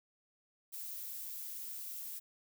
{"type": "noise", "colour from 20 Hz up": "violet", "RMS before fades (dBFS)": -44, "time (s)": [0.72, 2.2], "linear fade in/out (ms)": 20, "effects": []}